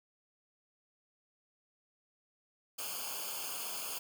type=noise with comb filter; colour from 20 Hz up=white; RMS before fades=-40 dBFS; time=2.78-3.99 s; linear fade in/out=10 ms; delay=0.52 ms; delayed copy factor=-0.95; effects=none